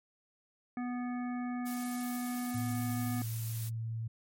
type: harmonic tone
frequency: 246.1 Hz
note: B3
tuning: 6 cents flat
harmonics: 1 / 3 / 5 / 7 / 9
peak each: -34 / -44 / -48 / -51 / -53 dBFS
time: 0.77-3.22 s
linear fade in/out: 2 ms
type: noise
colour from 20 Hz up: blue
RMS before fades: -44 dBFS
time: 1.65-3.7 s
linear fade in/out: 20 ms
type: tone with vibrato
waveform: sine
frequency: 113.2 Hz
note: A2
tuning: 50 cents sharp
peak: -34 dBFS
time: 2.54-4.08 s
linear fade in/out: 10 ms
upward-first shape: triangle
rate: 19 Hz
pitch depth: 16 cents each way
effects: MP3 64 kbps